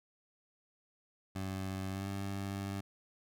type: tone with pitch glide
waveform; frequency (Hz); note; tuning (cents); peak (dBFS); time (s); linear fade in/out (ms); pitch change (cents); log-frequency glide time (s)
20% pulse; 95.4 to 98.48; G2 to G2; -47 to +8; -32; 1.35-2.81; 10; +55; 1.91-2.07
effects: none